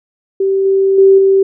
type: tone with level steps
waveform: sine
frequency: 387.9 Hz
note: G4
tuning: 18 cents flat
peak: -10 / -8 / -3 / -6 dBFS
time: 0.4-1.43 s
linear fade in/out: 5 ms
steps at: 0.65 / 0.98 / 1.18 s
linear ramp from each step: 5 ms
effects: none

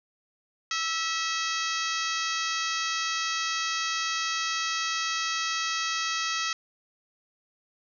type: harmonic tone with a mistuned harmonic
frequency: 647 Hz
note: E5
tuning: 32 cents flat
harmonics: 2 / 3 / 4 / 5 / 6 / 7 / 8 / 9 / 10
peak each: -32 / -34 / -35 / -36 / -37 / -37 / -38 / -39 / -39 dBFS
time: 0.71-6.53 s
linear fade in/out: 2 ms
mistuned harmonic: 2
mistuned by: +29 cents
effects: none

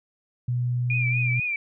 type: tone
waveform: sine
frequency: 122.8 Hz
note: B2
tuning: 9 cents flat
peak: -22 dBFS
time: 0.48-1.4 s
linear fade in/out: 5 ms
type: tone with vibrato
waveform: sine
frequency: 2399 Hz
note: D7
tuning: 36 cents sharp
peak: -24 dBFS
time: 0.9-1.56 s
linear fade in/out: 2 ms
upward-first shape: triangle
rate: 4.2 Hz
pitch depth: 81 cents each way
effects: none

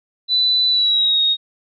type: tone with pitch glide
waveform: sine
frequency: 3988 to 3742 Hz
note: B7 to A#7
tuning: +16 to +6 cents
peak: -13 dBFS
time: 0.28-1.37 s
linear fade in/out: 50 ms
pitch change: -110 cents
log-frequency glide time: 0.69-1.21 s
effects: none

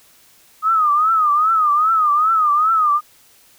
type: tone with vibrato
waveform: sine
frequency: 1248 Hz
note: D#6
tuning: 5 cents sharp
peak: -12 dBFS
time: 0.62-3.01 s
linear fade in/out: 50 ms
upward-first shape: triangle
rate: 2.5 Hz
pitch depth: 140 cents each way
effects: white hiss -51 dBFS RMS until 3.58 s

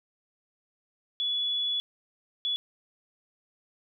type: tone bursts at uneven times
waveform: sine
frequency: 3412 Hz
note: G#7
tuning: 46 cents sharp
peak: -26 dBFS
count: 2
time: 1.2-1.8 / 2.45-2.56 s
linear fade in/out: 0 ms
effects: none

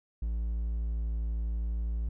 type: tone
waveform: triangle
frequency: 56.2 Hz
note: A1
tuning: 37 cents sharp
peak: -27 dBFS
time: 0.22-2.09 s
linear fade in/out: 5 ms
effects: none

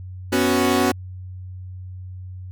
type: chord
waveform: sawtooth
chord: B suspended second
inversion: none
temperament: equal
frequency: 246.9 / 277.2 / 370 Hz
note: B3 / C#4 / F#4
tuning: 0 / 0 / 0 cents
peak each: -17 dBFS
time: 0.32-0.92 s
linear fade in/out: 10 ms
effects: added 92 Hz sine -32 dBFS peak until 2.51 s

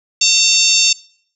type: harmonic tone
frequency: 906 Hz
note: A#5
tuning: 50 cents flat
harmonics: 3 / 4 / 5 / 6 / 7 / 8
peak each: -17 / -17 / -17 / -17 / -17 / -17 dBFS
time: 0.21-0.93 s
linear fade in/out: 5 ms
effects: noise-tail reverb RT60 0.6 s tail -24 dB re dry

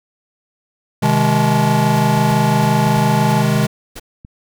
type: chord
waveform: square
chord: Ab major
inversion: first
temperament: just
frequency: 129.78 / 155.74 / 207.7 Hz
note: C3 / Eb3 / Ab3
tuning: -14 / +2 / 0 cents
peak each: -18 dBFS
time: 1.02-3.67 s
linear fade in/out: 10 ms
type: tone with vibrato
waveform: sine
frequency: 862 Hz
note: A5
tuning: 36 cents flat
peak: -18 dBFS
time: 1.03-3.42 s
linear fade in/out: 10 ms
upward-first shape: triangle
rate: 16 Hz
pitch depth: 19 cents each way
type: noise bursts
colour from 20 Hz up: pink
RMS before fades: -31 dBFS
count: 7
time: 1.95-3.998 s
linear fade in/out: 10 ms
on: 44 ms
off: 290 ms
type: click train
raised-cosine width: 5 ms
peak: -24 dBFS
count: 4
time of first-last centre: 2.18-4.249 s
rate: 1.45 Hz
effects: none

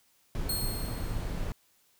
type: noise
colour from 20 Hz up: brown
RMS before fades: -33 dBFS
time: 0.35-1.52 s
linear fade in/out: 0 ms
type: tone with exponential decay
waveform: 10% pulse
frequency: 4267 Hz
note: C8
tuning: 33 cents sharp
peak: -22 dBFS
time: 0.49-1.51 s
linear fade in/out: 5 ms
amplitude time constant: 220 ms
effects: white hiss -67 dBFS RMS until 1.99 s

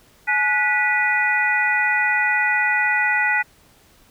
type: tone cluster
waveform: sine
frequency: 848 / 1468 / 1958 / 2462 Hz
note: G#5 / F#6 / B6 / D#7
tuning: +36 / -14 / -15 / -19 cents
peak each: -24 / -22 / -19 / -25 dBFS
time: 0.27-3.43 s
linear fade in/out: 20 ms
effects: pink hiss -54 dBFS RMS until 4.1 s

